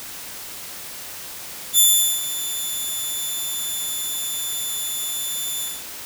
10% pulse tone with ADSR envelope, 3511 Hz, A7, 4 cents flat, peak -3 dBFS, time 1.73-5.84 s, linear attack 53 ms, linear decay 420 ms, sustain -14 dB, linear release 210 ms, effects white hiss -35 dBFS RMS until 6.05 s

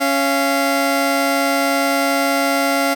20% pulse tone pair together, 277.2 / 688.9 Hz, C#4 / F5, 0 / -24 cents, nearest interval octave + major third, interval 1576 cents, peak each -13 dBFS, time 0-2.95 s, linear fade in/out 20 ms, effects none

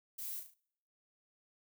violet noise with echo, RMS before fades -43 dBFS, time 0.18-0.4 s, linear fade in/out 10 ms, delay 36 ms, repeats 4, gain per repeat -6 dB, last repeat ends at 0.544 s, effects noise-tail reverb RT60 0.7 s tail -26 dB re dry

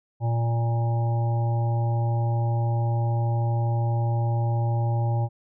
harmonic tone, 116.54 Hz, A#2, in tune, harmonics 1 / 3 / 5 / 7 / 8, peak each -21 / -38 / -36 / -33 / -44 dBFS, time 0.2-5.29 s, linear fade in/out 50 ms, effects none

